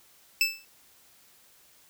25% pulse tone with exponential decay, 2637 Hz, E7, in tune, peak -14 dBFS, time 0.41-0.65 s, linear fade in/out 1 ms, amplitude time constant 51 ms, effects white hiss -59 dBFS RMS until 1.89 s

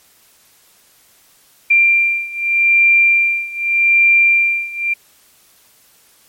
sine beating tone pair, 2374 / 2374.83 Hz, D7 / D7, +18 / +19 cents, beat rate 0.83 Hz, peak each -12 / -14 dBFS, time 1.7-4.94 s, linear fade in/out 10 ms, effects white hiss -51 dBFS RMS until 6.28 s + MP3 64 kbps

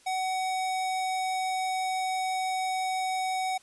square tone, 751 Hz, F#5, 26 cents sharp, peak -28 dBFS, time 0.06-3.58 s, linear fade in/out 10 ms, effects white hiss -59 dBFS RMS until 3.62 s + resampled to 24000 Hz

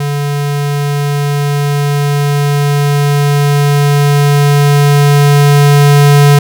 square tone with level ramp, 143.9 Hz, D3, 35 cents flat, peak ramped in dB -13 to -3 dBFS, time 0-6.39 s, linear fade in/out 5 ms, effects none

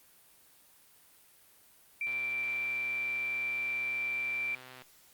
sine tone, 2349 Hz, D7, in tune, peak -31 dBFS, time 2.01-4.55 s, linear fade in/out 2 ms
click train, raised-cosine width 0.3 ms, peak -33 dBFS, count 353, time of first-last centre 2.07-4.82 s, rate 128 Hz
effects white hiss -61 dBFS RMS until 5.13 s + Opus 32 kbps

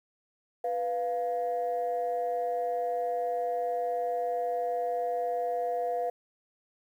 sine tone pair together, 493.9 / 698.5 Hz, B4 / F5, 0 / 0 cents, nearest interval tritone, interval 600 cents, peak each -30 / -29 dBFS, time 0.64-6.1 s, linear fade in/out 5 ms, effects tanh soft clip ceiling -22 dBFS + 10-bit

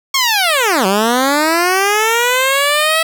10% pulse linear two-way sweep, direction down then up, 1108.7 to 185 to 654 Hz, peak -3 dBFS, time 0.14-3.03 s, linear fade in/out 5 ms, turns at 0.86 s, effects none

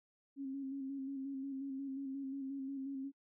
sine tone with vibrato, 271.7 Hz, C#4, 35 cents flat, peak -39 dBFS, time 0.36-3.12 s, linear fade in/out 50 ms, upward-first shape square, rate 5.6 Hz, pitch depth 30 cents each way, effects noise-tail reverb RT60 0.1 s tail -26 dB re dry

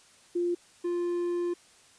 sine / triangle tone pair in turn, 349.2 / 349.2 Hz, F4 / F4, 0 / 0 cents, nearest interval unison, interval 0 cents, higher neither, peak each -25 dBFS, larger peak neither, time 0.35-0.55 / 0.84-1.54 s, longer second, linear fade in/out 10 ms, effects white hiss -58 dBFS RMS until 1.98 s + resampled to 22050 Hz

